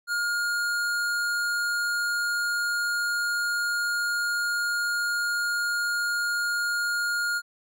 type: tone with hard clipping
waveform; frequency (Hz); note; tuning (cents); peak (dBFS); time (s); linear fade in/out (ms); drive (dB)
sine; 1421; F6; +30; -26; 0.07-7.42; 50; 16
effects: none

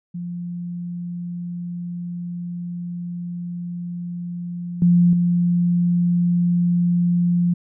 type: tone with level steps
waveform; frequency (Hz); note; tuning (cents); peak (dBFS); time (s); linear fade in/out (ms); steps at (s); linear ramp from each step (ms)
sine; 174.61; F3; 0; -26 / -11 / -15; 0.14-7.54; 10; 4.82 / 5.13; 2
effects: none

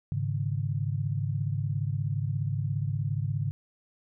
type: chord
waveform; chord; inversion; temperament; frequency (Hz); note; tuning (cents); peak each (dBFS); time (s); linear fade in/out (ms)
sine; Ab suspended fourth; none; equal; 103.83 / 138.59 / 155.56; Ab2 / Db3 / Eb3; 0 / 0 / 0; -30 / -30 / -35; 0.12-3.51; 0
effects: none

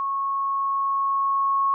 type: tone with level ramp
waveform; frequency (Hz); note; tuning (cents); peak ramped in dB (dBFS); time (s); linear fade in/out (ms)
sine; 1098; C#6; -17; -23 to -18; 0-1.74; 0
effects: none

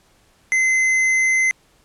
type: tone with hard clipping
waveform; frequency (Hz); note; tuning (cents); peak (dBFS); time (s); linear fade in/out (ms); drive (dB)
sine; 2057; C7; -30; -16; 0.52-1.51; 0; 8
effects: pink hiss -57 dBFS RMS until 1.84 s + low-pass 11000 Hz 12 dB/octave

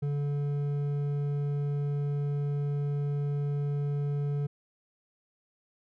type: tone with hard clipping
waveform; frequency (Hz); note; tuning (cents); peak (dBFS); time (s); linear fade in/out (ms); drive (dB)
triangle; 144; D3; -34; -29; 0.02-4.47; 10; 10
effects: none

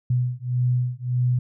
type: beating tone pair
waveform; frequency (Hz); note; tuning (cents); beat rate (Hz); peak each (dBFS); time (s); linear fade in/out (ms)
sine; 123.47 / 125.17; B2 / B2; 0 / +24; 1.7; -23; 0.1-1.39; 5
effects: none

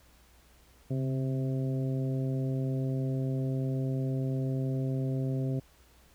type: harmonic tone with a mistuned harmonic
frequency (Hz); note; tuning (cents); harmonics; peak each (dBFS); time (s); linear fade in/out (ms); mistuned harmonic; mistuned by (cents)
131.6; C3; +10; 1 / 2 / 3 / 4 / 5; -29 / -35 / -40 / -43 / -46; 0.9-5.6; 10; 1; +39
effects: added 60 Hz sine -61 dBFS peak until 6.14 s + pink hiss -62 dBFS RMS until 6.14 s

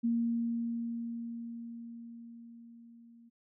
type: tone with level ramp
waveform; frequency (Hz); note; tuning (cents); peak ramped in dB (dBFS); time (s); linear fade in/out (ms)
sine; 233.1; A#3; 0; -26 to -55; 0.03-3.3; 20
effects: none

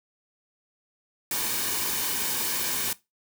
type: noise with comb filter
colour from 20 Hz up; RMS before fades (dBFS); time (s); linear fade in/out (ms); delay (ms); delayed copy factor
white; -28; 1.31-2.93; 2; 1.5; -0.5
effects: noise-tail reverb RT60 0.2 s tail -18 dB re dry

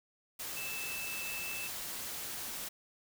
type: tone in noise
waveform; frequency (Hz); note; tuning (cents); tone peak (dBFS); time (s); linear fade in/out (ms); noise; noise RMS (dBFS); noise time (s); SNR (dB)
sine; 2637; E7; 0; -40; 0.56-1.68; 10; white; -41; 0.39-2.69; -2
effects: none

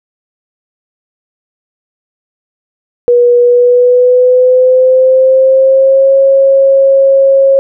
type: tone with pitch glide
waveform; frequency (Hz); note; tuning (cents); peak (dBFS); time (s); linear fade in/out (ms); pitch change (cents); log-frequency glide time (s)
sine; 483.9 to 543.2; B4 to C#5; -35 to -35; -3; 3.08-7.59; 0; +200; 3.39-6.15
effects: none

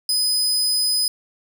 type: tone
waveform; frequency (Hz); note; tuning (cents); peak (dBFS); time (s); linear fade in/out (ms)
sawtooth; 5010; D#8; +11; -15; 0.09-1.08; 2
effects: 9-bit

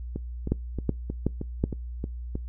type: two click trains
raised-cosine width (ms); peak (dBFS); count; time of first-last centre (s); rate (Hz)
3; -18 / -10; 8 / 4; 0.16-2.354 / 0.52-1.639; 3.19 / 2.68
effects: noise-tail reverb RT60 0.2 s tail -24 dB re dry + added 60 Hz sine -33 dBFS peak until 2.48 s

